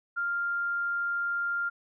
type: tone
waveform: sine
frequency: 1396.9 Hz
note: F6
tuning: in tune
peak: -27 dBFS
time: 0.16-1.7 s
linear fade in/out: 20 ms
effects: none